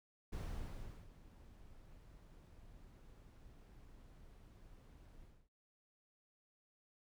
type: noise with ADSR envelope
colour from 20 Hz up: brown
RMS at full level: -42 dBFS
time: 0.32-5.49 s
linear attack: 13 ms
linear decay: 730 ms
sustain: -17 dB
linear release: 260 ms
effects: none